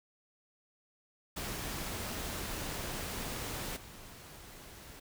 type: noise with level steps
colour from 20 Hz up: pink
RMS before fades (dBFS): -39 / -51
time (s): 1.36-5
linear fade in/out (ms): 10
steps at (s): 3.76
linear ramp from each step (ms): 10
effects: none